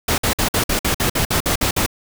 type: noise bursts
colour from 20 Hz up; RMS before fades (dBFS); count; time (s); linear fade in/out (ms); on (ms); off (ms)
pink; -18; 12; 0.08-1.863; 5; 100; 53
effects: none